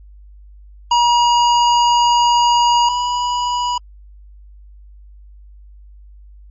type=tone pair in turn; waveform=square; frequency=956 / 976.1 Hz; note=A#5 / B5; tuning=+43 / -21 cents; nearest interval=unison; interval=36 cents; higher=second; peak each=-11 / -17 dBFS; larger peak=first; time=0.91-2.89 / 2.89-3.78 s; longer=first; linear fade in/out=5 ms; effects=added 50 Hz sine -38 dBFS peak until 6.5 s + MP3 32 kbps